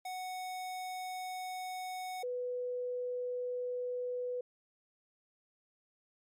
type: tone pair in turn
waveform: square / sine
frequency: 740 / 495.1 Hz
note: F#5 / B4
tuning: 0 / +4 cents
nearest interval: perfect fifth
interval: 696 cents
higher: first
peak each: -39 / -34 dBFS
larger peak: second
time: 0.05-2.23 / 2.23-4.41 s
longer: neither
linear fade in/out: 5 ms
effects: MP3 64 kbps